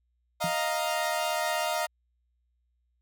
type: chord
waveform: sawtooth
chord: Eb suspended second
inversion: none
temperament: equal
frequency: 622.3 / 698.5 / 932.3 Hz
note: Eb5 / F5 / Bb5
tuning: 0 / 0 / 0 cents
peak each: -27 / -27 / -29 dBFS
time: 0.4-1.87 s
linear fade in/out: 20 ms
type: tone with exponential decay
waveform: sine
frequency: 170 Hz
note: F3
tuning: 46 cents flat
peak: -27 dBFS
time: 0.44-0.56 s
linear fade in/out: 2 ms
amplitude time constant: 25 ms
effects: added 60 Hz sine -70 dBFS peak until 3.01 s